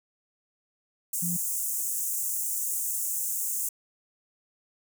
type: high-pass noise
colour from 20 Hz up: pink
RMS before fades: -30 dBFS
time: 1.13-3.69 s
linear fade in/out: 5 ms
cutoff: 6800 Hz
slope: 48 dB/octave
type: tone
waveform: sine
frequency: 174.61 Hz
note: F3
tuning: in tune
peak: -30 dBFS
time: 1.22-1.37 s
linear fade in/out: 10 ms
effects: none